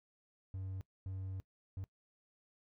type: tone bursts at uneven times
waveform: triangle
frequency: 95.1 Hz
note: F#2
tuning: 48 cents sharp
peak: -38 dBFS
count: 3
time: 0.54-0.81 / 1.06-1.4 / 1.77-1.84 s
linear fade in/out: 0 ms
effects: noise-tail reverb RT60 0.1 s tail -20 dB re dry